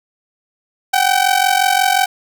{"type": "ring-modulated tone", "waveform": "sawtooth", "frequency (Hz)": 766, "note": "G5", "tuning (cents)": -40, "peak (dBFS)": -5, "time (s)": [0.93, 2.06], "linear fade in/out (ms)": 10, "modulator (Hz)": 22.8, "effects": []}